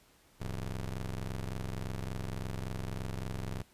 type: ring-modulated tone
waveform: 25% pulse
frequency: 65.3 Hz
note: C2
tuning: 3 cents flat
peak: -29 dBFS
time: 0.4-3.63 s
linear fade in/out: 20 ms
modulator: 44.4 Hz
effects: pink hiss -64 dBFS RMS until 3.73 s + resampled to 32000 Hz

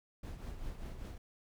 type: noise with tremolo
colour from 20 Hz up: brown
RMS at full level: -41 dBFS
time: 0.23-1.18 s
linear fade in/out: 5 ms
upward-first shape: triangle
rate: 5.1 Hz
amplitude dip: 60%
effects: none

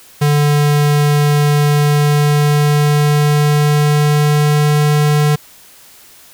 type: tone with pitch glide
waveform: square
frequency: 146.83 to 148.71 Hz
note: D3 to D3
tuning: 0 to +22 cents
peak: -10 dBFS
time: 0.21-5.36 s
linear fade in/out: 10 ms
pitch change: +22 cents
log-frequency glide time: 1.71-4.79 s
effects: white hiss -42 dBFS RMS until 6.33 s

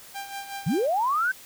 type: tone with tremolo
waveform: sawtooth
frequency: 793 Hz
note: G5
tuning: 20 cents sharp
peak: -28 dBFS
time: 0.14-0.87 s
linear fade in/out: 20 ms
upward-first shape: sine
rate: 5.4 Hz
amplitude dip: 65%
type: linear sweep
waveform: sine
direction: up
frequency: 123.47 to 1568 Hz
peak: -21 dBFS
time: 0.66-1.32 s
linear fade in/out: 10 ms
effects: white hiss -47 dBFS RMS until 1.45 s

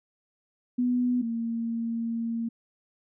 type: tone pair in turn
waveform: sine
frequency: 246.9 / 230.2 Hz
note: B3 / A#3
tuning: 0 / -22 cents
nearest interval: minor second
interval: 122 cents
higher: first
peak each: -22 / -27 dBFS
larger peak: first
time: 0.78-1.22 / 1.22-2.49 s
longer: second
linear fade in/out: 10 ms
effects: none

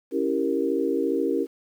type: chord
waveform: sine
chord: C# diminished seventh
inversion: none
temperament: equal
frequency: 277.2 / 329.6 / 392 / 466.2 Hz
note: C#4 / E4 / G4 / Bb4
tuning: 0 / 0 / 0 / 0 cents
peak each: -27 dBFS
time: 0.11-1.47 s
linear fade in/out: 50 ms
effects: 9-bit

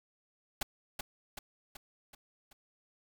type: noise with echo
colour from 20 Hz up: pink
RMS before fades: -33 dBFS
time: 0.61-0.63 s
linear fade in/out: 5 ms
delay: 380 ms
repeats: 5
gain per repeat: -5 dB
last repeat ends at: 2.53 s
effects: none

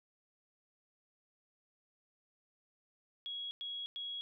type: tone bursts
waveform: sine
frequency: 3322 Hz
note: G#7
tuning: in tune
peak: -39 dBFS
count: 3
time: 3.26-4.21 s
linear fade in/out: 0 ms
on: 250 ms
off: 100 ms
effects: none

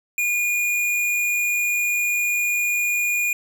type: tone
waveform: square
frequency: 2435 Hz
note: D#7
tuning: 38 cents flat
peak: -20 dBFS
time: 0.18-3.33 s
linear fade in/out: 2 ms
effects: none

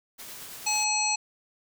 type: noise with tremolo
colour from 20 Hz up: white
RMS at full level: -41 dBFS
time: 0.18-0.85 s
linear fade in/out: 20 ms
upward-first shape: triangle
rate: 9.1 Hz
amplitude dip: 25%
type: harmonic tone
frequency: 850 Hz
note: G#5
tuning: 40 cents sharp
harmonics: 1 / 3 / 5 / 7 / 9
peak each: -30 / -30 / -31 / -30 / -29 dBFS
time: 0.66-1.16 s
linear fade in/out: 10 ms
effects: none

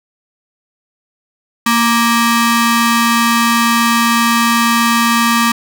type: ring-modulated tone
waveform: sawtooth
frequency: 703 Hz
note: F5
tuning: 11 cents sharp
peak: -3 dBFS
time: 1.66-5.52 s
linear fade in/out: 5 ms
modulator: 471 Hz
effects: none

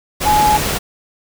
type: tone in noise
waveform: sine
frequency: 844 Hz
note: G#5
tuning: 28 cents sharp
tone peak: -10 dBFS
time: 0.25-0.58 s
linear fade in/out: 20 ms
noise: pink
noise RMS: -19 dBFS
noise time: 0.2-0.79 s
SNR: +6 dB
effects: none

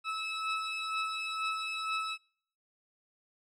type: beating tone pair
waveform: 20% pulse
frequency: 1300 / 1302.1 Hz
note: E6 / E6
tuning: -24 / -22 cents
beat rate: 2.1 Hz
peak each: -33 / -29 dBFS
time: 0.04-2.18 s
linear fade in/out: 50 ms
effects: noise-tail reverb RT60 0.6 s tail -26 dB re dry + low-pass 6000 Hz 12 dB/octave

